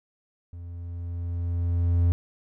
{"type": "tone with level ramp", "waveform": "triangle", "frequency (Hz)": 86.3, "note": "F2", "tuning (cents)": -20, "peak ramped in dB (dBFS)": [-35, -15], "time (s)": [0.53, 2.12], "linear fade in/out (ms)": 0, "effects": []}